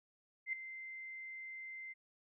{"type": "tone with ADSR envelope", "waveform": "sine", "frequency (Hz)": 2080, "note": "C7", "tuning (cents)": -11, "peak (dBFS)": -33, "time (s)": [0.46, 1.94], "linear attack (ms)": 70, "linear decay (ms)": 3, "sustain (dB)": -12, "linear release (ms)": 24, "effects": []}